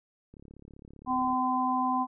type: click train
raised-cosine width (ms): 3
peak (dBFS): -37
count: 36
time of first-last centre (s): 0.34-1.332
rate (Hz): 35.3
type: harmonic tone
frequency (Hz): 255.4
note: C4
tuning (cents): -42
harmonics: 1 / 3 / 4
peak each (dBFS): -30 / -30 / -28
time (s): 1.06-2.07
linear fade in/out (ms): 50
effects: none